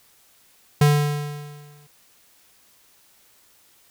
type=tone with exponential decay; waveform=square; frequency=146.83 Hz; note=D3; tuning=in tune; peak=-12 dBFS; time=0.81-1.87 s; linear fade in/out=5 ms; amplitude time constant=230 ms; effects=white hiss -57 dBFS RMS until 3.9 s